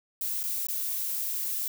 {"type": "noise with dropouts", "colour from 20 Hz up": "violet", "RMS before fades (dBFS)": -31, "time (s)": [0.21, 1.68], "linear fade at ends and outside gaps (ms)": 2, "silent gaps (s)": [[0.432, 0.437], [0.669, 0.685]], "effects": []}